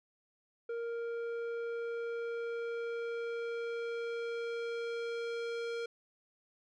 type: tone with low-pass filter sweep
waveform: square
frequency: 466.2 Hz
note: A#4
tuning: in tune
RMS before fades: -38 dBFS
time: 0.69-5.86 s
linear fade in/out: 5 ms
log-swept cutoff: 1200 to 4400 Hz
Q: 0.82
effects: none